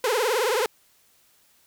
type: tone with vibrato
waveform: sawtooth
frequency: 466.2 Hz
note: A#4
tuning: in tune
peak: -17 dBFS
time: 0.04-0.66 s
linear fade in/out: 2 ms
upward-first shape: triangle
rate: 19 Hz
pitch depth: 250 cents each way
effects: white hiss -61 dBFS RMS until 1.66 s